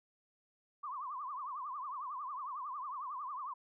sine tone with vibrato, 1098 Hz, C#6, 17 cents flat, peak -39 dBFS, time 0.83-3.54 s, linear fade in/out 10 ms, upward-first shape triangle, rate 11 Hz, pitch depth 210 cents each way, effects none

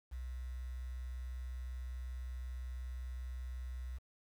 sine tone with quantisation, 62.7 Hz, B1, 27 cents sharp, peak -40 dBFS, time 0.11-3.99 s, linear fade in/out 20 ms, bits 10, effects none

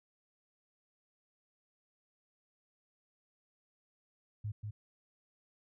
sine tone with echo, 105.4 Hz, G#2, 26 cents sharp, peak -35 dBFS, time 4.44-4.52 s, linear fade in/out 10 ms, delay 190 ms, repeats 1, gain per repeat -3 dB, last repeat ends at 4.71 s, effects none

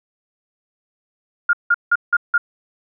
sine tone bursts, 1414 Hz, F6, 21 cents sharp, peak -11 dBFS, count 5, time 1.49-2.38 s, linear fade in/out 5 ms, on 42 ms, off 170 ms, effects none

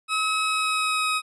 20% pulse tone with pitch glide, 1281 to 1264.1 Hz, E6 to D#6, -50 to +27 cents, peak -17 dBFS, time 0.08-1.22 s, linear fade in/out 50 ms, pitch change -23 cents, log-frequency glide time 0.44-1.09 s, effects resampled to 24000 Hz

